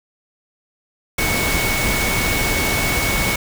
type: tone in noise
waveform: sine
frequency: 2217 Hz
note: C#7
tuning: in tune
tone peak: -22 dBFS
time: 1.18-3.36 s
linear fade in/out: 5 ms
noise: pink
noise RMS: -20 dBFS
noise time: 1.18-3.36 s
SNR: -5 dB
effects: none